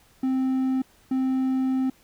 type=tone pair in turn; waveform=triangle; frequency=261.6 / 261.6 Hz; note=C4 / C4; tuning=0 / 0 cents; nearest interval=unison; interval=0 cents; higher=neither; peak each=-19 dBFS; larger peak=neither; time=0.23-0.82 / 1.11-1.9 s; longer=second; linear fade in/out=5 ms; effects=pink hiss -58 dBFS RMS until 2.03 s